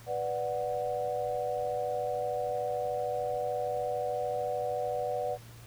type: chord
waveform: sine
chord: B minor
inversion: none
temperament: equal with one note detuned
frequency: 493.9 / 587.3 / 737 Hz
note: B4 / D5 / F#5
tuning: 0 / 0 / -7 cents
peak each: -34 dBFS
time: 0.06-5.38 s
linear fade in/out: 50 ms
effects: added 116 Hz sine -49 dBFS peak until 5.66 s + pink hiss -54 dBFS RMS until 5.66 s